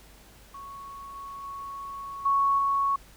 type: tone with level steps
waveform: sine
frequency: 1108.7 Hz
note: C#6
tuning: in tune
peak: -39 / -37 / -35 / -20 / -22 dBFS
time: 0.54-2.96 s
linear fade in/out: 5 ms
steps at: 1.15 / 1.43 / 2.25 / 2.58 s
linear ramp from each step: 10 ms
effects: added 50 Hz sine -54 dBFS peak until 3.16 s + pink hiss -54 dBFS RMS until 3.16 s